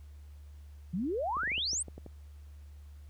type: exponential sweep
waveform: sine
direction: up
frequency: 161.2 to 9070 Hz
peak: -30 dBFS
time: 0.93-1.83 s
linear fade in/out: 10 ms
type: clicks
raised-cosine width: 2 ms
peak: -32 dBFS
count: 9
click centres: 1.369 / 1.434 / 1.476 / 1.518 / 1.58 / 1.732 / 1.883 / 1.98 / 2.063 s
effects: added 73 Hz sine -47 dBFS peak until 3.09 s + pink hiss -68 dBFS RMS until 3.09 s